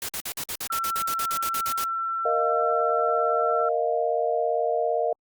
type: noise bursts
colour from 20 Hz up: white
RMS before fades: -31 dBFS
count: 16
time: 0.02-1.842 s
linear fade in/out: 2 ms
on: 67 ms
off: 50 ms
type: tone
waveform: sine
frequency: 1345 Hz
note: E6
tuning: 34 cents sharp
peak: -25 dBFS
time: 0.7-3.69 s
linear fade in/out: 5 ms
type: chord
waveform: sine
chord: Bb suspended fourth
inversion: none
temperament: just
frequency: 466.2 / 621.6 / 699.2 Hz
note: Bb4 / Eb5 / F5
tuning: 0 / -2 / +2 cents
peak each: -26 dBFS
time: 2.25-5.13 s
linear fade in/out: 5 ms
effects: Opus 48 kbps